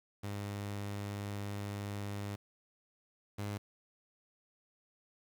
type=tone pair in turn; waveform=sawtooth; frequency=101.6 / 102.6 Hz; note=G#2 / G#2; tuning=-38 / -21 cents; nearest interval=unison; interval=17 cents; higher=second; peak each=-34 / -33 dBFS; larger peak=second; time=0.23-2.36 / 3.38-3.58 s; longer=first; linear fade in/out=10 ms; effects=10-bit